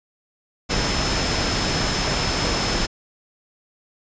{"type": "tone in noise", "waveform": "sine", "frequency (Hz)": 5210, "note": "E8", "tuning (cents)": -21, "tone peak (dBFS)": -29, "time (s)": [0.69, 2.87], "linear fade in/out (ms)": 20, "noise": "pink", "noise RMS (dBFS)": -22, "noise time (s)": [0.69, 2.87], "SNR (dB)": -10, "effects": ["resampled to 16000 Hz"]}